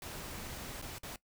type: noise with dropouts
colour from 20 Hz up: pink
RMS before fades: -44 dBFS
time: 0.02-1.16 s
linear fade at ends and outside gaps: 2 ms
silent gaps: 0.816-0.823 / 0.984-1.032 s
effects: noise-tail reverb RT60 0.1 s tail -19 dB re dry